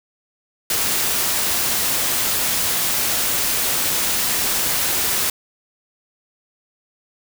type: noise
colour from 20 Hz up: white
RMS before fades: -20 dBFS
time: 0.7-5.3 s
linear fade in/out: 2 ms
effects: none